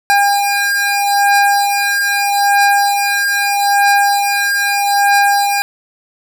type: beating tone pair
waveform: 25% pulse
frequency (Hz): 806 / 806.79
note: G5 / G5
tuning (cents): +48 / +50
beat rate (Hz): 0.79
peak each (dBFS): -10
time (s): 0.1-5.62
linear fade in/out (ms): 0
effects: none